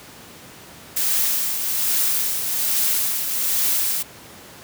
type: noise with tremolo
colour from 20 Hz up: blue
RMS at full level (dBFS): -19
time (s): 0.96-4.03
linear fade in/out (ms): 10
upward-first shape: triangle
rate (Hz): 1.2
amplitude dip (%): 50
effects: pink hiss -42 dBFS RMS until 4.63 s + high-pass 100 Hz 12 dB/octave